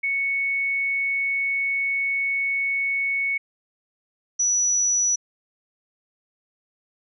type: tone pair in turn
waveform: sine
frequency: 2215 / 5899 Hz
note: C#7 / F#8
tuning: -2 / -6 cents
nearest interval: octave + perfect fourth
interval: 1696 cents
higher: second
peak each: -21 / -18 dBFS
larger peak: second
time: 0.03-3.38 / 4.39-5.16 s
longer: first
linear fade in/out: 10 ms
effects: none